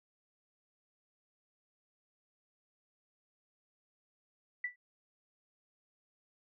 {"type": "tone with exponential decay", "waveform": "sine", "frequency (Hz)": 1969, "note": "B6", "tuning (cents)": -6, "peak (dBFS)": -30, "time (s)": [4.64, 4.76], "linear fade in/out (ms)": 5, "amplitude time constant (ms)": 26, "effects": []}